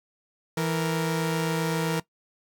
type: tone pair together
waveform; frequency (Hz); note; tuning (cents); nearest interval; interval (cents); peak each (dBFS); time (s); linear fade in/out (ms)
sawtooth; 164.47 / 465.7; E3 / A#4; -4 / -2; octave + tritone; 1802; -22 / -25; 0.57-2; 5
effects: noise-tail reverb RT60 0.1 s tail -19 dB re dry